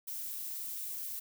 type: noise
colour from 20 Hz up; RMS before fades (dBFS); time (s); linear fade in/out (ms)
violet; -40; 0.07-1.2; 10
effects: none